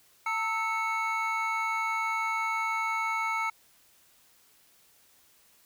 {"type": "tone cluster", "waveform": "triangle", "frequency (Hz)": [900, 1311, 2205], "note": ["A5", "E6", "C#7"], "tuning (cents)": [39, -10, -10], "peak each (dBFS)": -30, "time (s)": [0.26, 3.5], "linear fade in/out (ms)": 5, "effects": ["white hiss -62 dBFS RMS until 5.65 s"]}